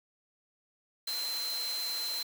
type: tone in noise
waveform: sine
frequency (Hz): 4100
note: C8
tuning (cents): -36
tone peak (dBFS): -33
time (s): 1.07-2.23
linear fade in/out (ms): 5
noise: white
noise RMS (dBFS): -40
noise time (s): 1.07-2.23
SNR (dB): +4
effects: high-pass 400 Hz 12 dB/octave